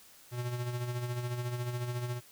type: tone with tremolo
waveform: square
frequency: 122.1 Hz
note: B2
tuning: 19 cents flat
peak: -32 dBFS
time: 0.31-2.21 s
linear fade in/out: 50 ms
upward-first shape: sine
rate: 14 Hz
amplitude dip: 50%
effects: white hiss -57 dBFS RMS until 2.31 s